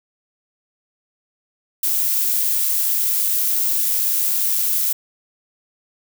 violet noise with amplitude modulation, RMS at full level -18 dBFS, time 1.83-4.93 s, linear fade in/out 5 ms, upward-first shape sine, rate 101 Hz, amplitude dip 25%, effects none

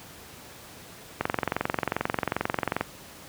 click train, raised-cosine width 0.5 ms, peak -9 dBFS, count 37, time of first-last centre 1.21-2.81 s, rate 22.5 Hz, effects pink hiss -46 dBFS RMS until 3.28 s + high-pass 80 Hz 12 dB/octave

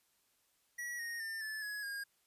square tone with pitch steps, 1927 / 1862.4 / 1800 / 1739.7 / 1681.4 / 1625.1 Hz, B6 / A#6 / A6 / A6 / G#6 / G#6, -43 / -2 / +39 / -20 / +21 / -38 cents, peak -40 dBFS, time 0.78-2.04 s, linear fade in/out 10 ms, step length 210 ms, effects white hiss -75 dBFS RMS until 2.26 s + resampled to 32000 Hz

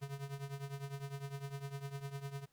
square tone with tremolo, 139.2 Hz, C#3, 8 cents sharp, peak -39 dBFS, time 0.01-2.46 s, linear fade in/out 20 ms, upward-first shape triangle, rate 9.9 Hz, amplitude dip 85%, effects pink hiss -75 dBFS RMS until 2.52 s

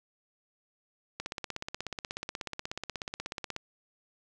click train, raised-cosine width 0.2 ms, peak -18 dBFS, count 40, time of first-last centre 1.2-3.564 s, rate 16.5 Hz, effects none

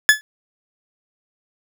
40% pulse tone with exponential decay, 1718 Hz, A6, 42 cents flat, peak -3 dBFS, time 0.09-0.21 s, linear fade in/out 0 ms, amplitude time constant 26 ms, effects none

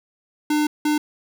square tone bursts at uneven times, 300 Hz, D4, 37 cents sharp, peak -18 dBFS, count 2, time 0.5-0.67 / 0.85-0.98 s, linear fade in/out 5 ms, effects none

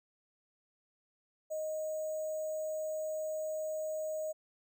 sine tone with sample-and-hold, 622.3 Hz, D#5, in tune, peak -34 dBFS, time 1.5-4.33 s, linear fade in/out 20 ms, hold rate 7350 Hz, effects none

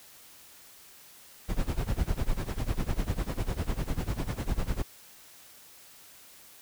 brown noise with tremolo, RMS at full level -26 dBFS, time 1.48-4.83 s, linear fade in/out 20 ms, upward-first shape sine, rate 10 Hz, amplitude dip 90%, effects white hiss -53 dBFS RMS until 6.61 s

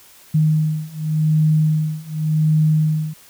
sine beating tone pair, 154.7 / 155.58 Hz, D#3 / D#3, -10 / 0 cents, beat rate 0.88 Hz, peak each -18 / -17 dBFS, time 0.34-3.14 s, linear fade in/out 10 ms, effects white hiss -47 dBFS RMS until 3.29 s

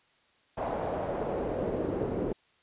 brown noise with band-pass filter sweep, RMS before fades -32 dBFS, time 0.57-2.33 s, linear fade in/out 10 ms, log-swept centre 740 to 380 Hz, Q 2.1, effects white hiss -66 dBFS RMS until 2.62 s + resampled to 8000 Hz

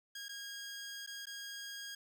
15% pulse tone with dropouts, 1631 Hz, G#6, 32 cents flat, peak -37 dBFS, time 0.15-1.95 s, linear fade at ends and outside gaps 5 ms, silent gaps 0.284-0.291 / 1.064-1.073 / 1.256-1.268 s, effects none

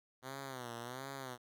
5% pulse tone with vibrato, 127 Hz, B2, 49 cents sharp, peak -32 dBFS, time 0.22-1.38 s, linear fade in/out 50 ms, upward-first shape sine, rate 1.4 Hz, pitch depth 140 cents each way, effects none

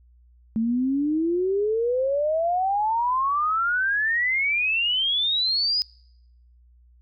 sine exponential sweep, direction up, 219.1 to 5050 Hz, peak -20 dBFS, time 0.56-5.82 s, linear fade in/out 0 ms, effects noise-tail reverb RT60 0.8 s tail -26 dB re dry + added 60 Hz sine -52 dBFS peak until 7.01 s

